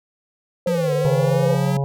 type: tone with vibrato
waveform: sine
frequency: 511 Hz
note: C5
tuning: 41 cents flat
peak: -19 dBFS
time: 0.66-1.55 s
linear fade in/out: 2 ms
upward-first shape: square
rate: 17 Hz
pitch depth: 55 cents each way
type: exponential two-way sweep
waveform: square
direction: down then up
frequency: 183.9 to 146.83 to 183.9 Hz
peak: -22 dBFS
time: 0.67-1.77 s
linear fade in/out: 2 ms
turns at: 0.93 s
type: harmonic tone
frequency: 138.59 Hz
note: C#3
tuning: in tune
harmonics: 1 / 3 / 4 / 5 / 6 / 7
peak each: -19 / -29 / -31 / -33 / -35 / -36 dBFS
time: 1.05-1.84 s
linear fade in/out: 0 ms
effects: none